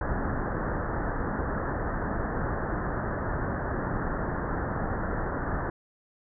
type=low-pass noise; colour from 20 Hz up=pink; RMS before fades=-30 dBFS; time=0.01-5.7 s; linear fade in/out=2 ms; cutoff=1800 Hz; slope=96 dB/octave; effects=none

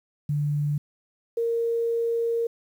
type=tone pair in turn; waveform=sine; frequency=146.83 / 463.7 Hz; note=D3 / A#4; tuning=0 / -9 cents; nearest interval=octave + minor sixth; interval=1991 cents; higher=second; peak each=-22 dBFS; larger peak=neither; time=0.29-0.78 / 1.37-2.47 s; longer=second; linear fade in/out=5 ms; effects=9-bit

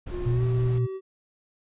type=noise; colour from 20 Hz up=brown; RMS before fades=-35 dBFS; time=0.06-0.79 s; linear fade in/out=10 ms
type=tone with pitch glide; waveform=triangle; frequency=356.1 to 381.7 Hz; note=F4 to G4; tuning=+34 to -46 cents; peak=-29 dBFS; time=0.1-1.01 s; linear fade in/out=50 ms; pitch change=+120 cents; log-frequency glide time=0.3-0.43 s
type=tone with vibrato; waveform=sine; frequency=120.8 Hz; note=B2; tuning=38 cents flat; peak=-21 dBFS; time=0.25-0.87 s; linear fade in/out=20 ms; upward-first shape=sine; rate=2.9 Hz; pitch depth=10 cents each way
effects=resampled to 8000 Hz

